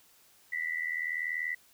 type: tone with amplitude modulation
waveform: sine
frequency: 1975.5 Hz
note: B6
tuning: in tune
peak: -27 dBFS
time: 0.52-1.55 s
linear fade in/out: 10 ms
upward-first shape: sine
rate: 80.4 Hz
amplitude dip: 85%
effects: white hiss -62 dBFS RMS until 1.73 s